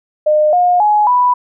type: tone with pitch steps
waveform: sine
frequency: 608 / 714.7 / 840.2 / 987.7 Hz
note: D#5 / F5 / G#5 / B5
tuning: -40 / +40 / +20 / 0 cents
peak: -8 dBFS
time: 0.26-1.34 s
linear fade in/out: 10 ms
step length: 270 ms
effects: none